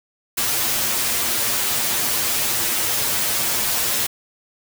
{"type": "noise with comb filter", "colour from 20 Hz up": "white", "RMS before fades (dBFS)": -21, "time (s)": [0.37, 4.07], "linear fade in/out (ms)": 10, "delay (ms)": 8.6, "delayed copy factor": 0.9, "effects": []}